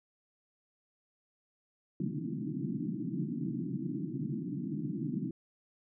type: band-pass noise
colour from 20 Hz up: pink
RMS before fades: -36 dBFS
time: 2-5.31 s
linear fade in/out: 2 ms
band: 130 to 340 Hz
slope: 96 dB/octave
effects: none